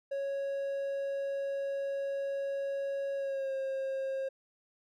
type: tone with pitch glide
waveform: triangle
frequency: 553 to 536 Hz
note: C#5 to C5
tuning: -4 to +42 cents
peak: -30 dBFS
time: 0.11-4.29 s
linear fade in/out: 10 ms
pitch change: -54 cents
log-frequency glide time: 3.16-3.53 s
effects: none